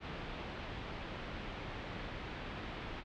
pink low-pass noise, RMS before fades -44 dBFS, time 0-3.04 s, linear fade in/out 50 ms, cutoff 3500 Hz, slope 24 dB/octave, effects none

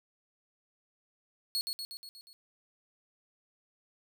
40% pulse tone with echo, 4343 Hz, C#8, 36 cents flat, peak -28 dBFS, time 1.55-1.61 s, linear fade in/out 0 ms, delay 120 ms, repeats 6, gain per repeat -4 dB, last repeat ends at 2.33 s, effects none

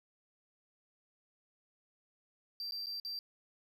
triangle tone with dropouts, 4699 Hz, D8, in tune, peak -37 dBFS, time 2.6-3.19 s, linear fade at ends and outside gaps 1 ms, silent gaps 2.71-2.721 / 2.86-2.868 / 2.999-3.049 s, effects none

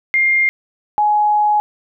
sine tone pair in turn, 2115 / 839.3 Hz, C7 / G#5, +18 / +18 cents, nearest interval octave + major third, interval 1600 cents, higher first, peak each -11 dBFS, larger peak neither, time 0.14-0.49 / 0.98-1.6 s, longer second, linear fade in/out 0 ms, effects none

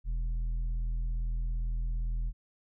triangle tone with tanh clipping, 41.2 Hz, E1, in tune, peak -30 dBFS, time 0.04-2.33 s, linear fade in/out 50 ms, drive 10 dB, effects none

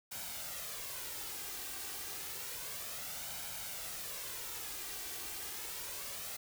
white noise with flanger, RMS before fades -43 dBFS, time 0.11-6.37 s, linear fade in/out 10 ms, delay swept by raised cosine 1.3 to 2.6 ms, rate 0.3 Hz, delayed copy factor +0.5, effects none

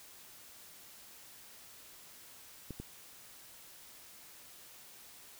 clicks, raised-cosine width 3 ms, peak -29 dBFS, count 2, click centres 2.707 / 2.8 s, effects white hiss -55 dBFS RMS until 5.39 s

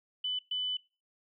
sine tone bursts at uneven times, 3000 Hz, F#7, 23 cents sharp, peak -30 dBFS, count 2, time 0.24-0.39 / 0.51-0.77 s, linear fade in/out 5 ms, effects noise-tail reverb RT60 0.3 s tail -21 dB re dry

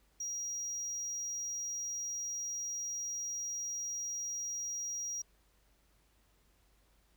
triangle tone, 5720 Hz, F8, 41 cents sharp, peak -35 dBFS, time 0.2-5.22 s, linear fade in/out 5 ms, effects added 50 Hz sine -69 dBFS peak until 7.16 s + pink hiss -72 dBFS RMS until 7.16 s

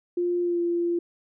sine tone with pitch glide, 351.3 to 344.3 Hz, F4 to F4, +10 to -25 cents, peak -22 dBFS, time 0.17-0.99 s, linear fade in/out 5 ms, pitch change -35 cents, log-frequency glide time 0.42-0.6 s, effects none

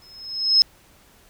sine tone with exponential growth, 5170 Hz, E8, 34 cents flat, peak -9 dBFS, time 0.02-0.62 s, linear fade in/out 0 ms, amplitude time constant 130 ms, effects pink hiss -54 dBFS RMS until 1.29 s

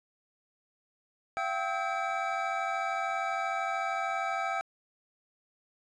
triangle tone cluster, 680 / 773 / 1293 / 1586 / 2302 Hz, F5 / G5 / E6 / G6 / D7, -46 / -24 / -34 / +20 / -35 cents, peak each -34 / -32 / -33 / -38 / -37 dBFS, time 1.37-4.61 s, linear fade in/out 0 ms, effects resampled to 22050 Hz

